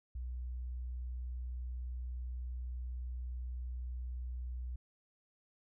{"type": "tone", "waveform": "sine", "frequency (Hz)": 61.74, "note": "B1", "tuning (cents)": 0, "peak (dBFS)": -38, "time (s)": [0.15, 4.76], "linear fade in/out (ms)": 5, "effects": []}